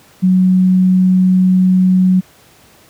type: tone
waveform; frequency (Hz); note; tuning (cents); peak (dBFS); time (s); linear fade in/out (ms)
sine; 185; F#3; 0; -7; 0.22-2.21; 20
effects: pink hiss -46 dBFS RMS until 2.89 s + high-pass 80 Hz 12 dB/octave

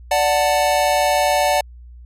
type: chord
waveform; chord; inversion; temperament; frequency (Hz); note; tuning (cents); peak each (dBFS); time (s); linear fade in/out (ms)
square; D major; none; equal with one note detuned; 587.3 / 740 / 885.1; D5 / F#5 / A5; 0 / 0 / +10; -19 / -19 / -22; 0.11-1.61; 5
effects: added 60 Hz sine -37 dBFS peak until 2.05 s + resampled to 32000 Hz

